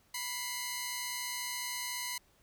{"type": "tone pair together", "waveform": "10% pulse", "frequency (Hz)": [987.8, 2110], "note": ["B5", "C7"], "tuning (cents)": [0, 14], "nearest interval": "octave + minor second", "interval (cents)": 1314, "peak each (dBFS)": [-31, -29], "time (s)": [0.14, 2.18], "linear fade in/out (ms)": 5, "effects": ["pink hiss -68 dBFS RMS until 2.42 s"]}